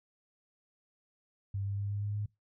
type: tone with pitch steps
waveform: sine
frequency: 98.8 / 99.83 / 100.88 / 101.93 / 103 / 104.07 Hz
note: G2 / G2 / G#2 / G#2 / G#2 / G#2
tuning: +14 / +32 / -50 / -32 / -14 / +4 cents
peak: -32 dBFS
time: 1.54-2.26 s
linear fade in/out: 5 ms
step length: 120 ms
effects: noise-tail reverb RT60 0.2 s tail -23 dB re dry